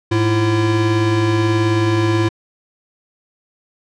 square tone pair together, 106.53 / 338.2 Hz, G#2 / E4, +45 / +44 cents, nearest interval octave + minor sixth, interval 1999 cents, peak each -17 dBFS, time 0.11-2.29 s, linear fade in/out 10 ms, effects low-pass 5000 Hz 12 dB/octave

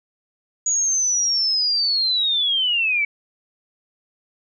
sine linear sweep, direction down, 6800 to 2252 Hz, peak -17 dBFS, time 0.66-3.05 s, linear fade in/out 5 ms, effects none

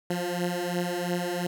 15% pulse beating tone pair, 174.61 / 177.51 Hz, F3 / F3, 0 / +28 cents, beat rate 2.9 Hz, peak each -25 / -23 dBFS, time 0.1-1.47 s, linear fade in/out 5 ms, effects none

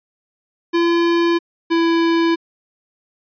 square tone pair in turn, 340 / 333.2 Hz, F4 / E4, -46 / +19 cents, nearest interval unison, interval 35 cents, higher first, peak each -14 dBFS, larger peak neither, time 0.73-1.39 / 1.7-2.36 s, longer neither, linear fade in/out 20 ms, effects resampled to 11025 Hz

